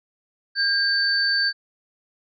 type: tone pair together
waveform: sine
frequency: 1607 / 4545 Hz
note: G6 / C#8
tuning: +43 / +42 cents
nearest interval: octave + tritone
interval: 1799 cents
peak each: -21 dBFS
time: 0.55-1.53 s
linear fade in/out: 50 ms
effects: none